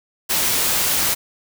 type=noise; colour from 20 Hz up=white; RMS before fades=-19 dBFS; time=0.29-1.15 s; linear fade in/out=20 ms; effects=none